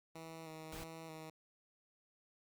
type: tone with vibrato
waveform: 10% pulse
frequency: 160.4 Hz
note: E3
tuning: 47 cents flat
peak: -40 dBFS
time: 0.15-1.3 s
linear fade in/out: 5 ms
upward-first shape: square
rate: 1.6 Hz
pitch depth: 22 cents each way
type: noise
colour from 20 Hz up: pink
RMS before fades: -49 dBFS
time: 0.72-0.84 s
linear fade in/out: 5 ms
effects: Opus 48 kbps